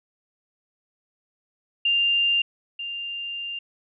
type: tone pair in turn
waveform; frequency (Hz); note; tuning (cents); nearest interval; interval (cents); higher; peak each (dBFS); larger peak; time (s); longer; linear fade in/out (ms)
sine; 2794 / 2794; F7 / F7; 0 / 0; unison; 0; neither; -18 / -29; first; 1.85-2.42 / 2.79-3.59; second; 5
effects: none